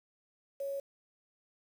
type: tone with quantisation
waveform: sine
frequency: 554.4 Hz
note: C#5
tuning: in tune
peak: -34 dBFS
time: 0.6-0.8 s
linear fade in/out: 5 ms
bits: 9
effects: none